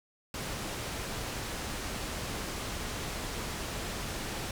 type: low-pass noise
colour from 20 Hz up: pink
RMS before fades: -37 dBFS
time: 0.34-4.51 s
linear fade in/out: 2 ms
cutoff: 10000 Hz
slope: 12 dB/octave
effects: none